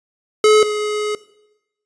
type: tone pair in turn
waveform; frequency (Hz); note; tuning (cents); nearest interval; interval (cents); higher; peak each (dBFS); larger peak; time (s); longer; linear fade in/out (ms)
square; 427.9 / 421.5; A4 / G#4; -48 / +26; unison; 26; first; -9 / -19; first; 0.44-0.63 / 0.63-1.15; second; 2
effects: noise-tail reverb RT60 0.9 s tail -18 dB re dry + resampled to 22050 Hz